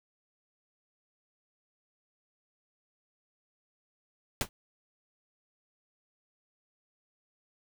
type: noise with exponential decay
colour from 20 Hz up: pink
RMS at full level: -24 dBFS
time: 4.41-4.49 s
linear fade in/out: 1 ms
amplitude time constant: 16 ms
effects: none